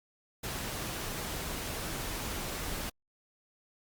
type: noise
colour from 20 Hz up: pink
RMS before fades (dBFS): -37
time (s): 0.43-2.9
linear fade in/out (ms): 10
effects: Opus 48 kbps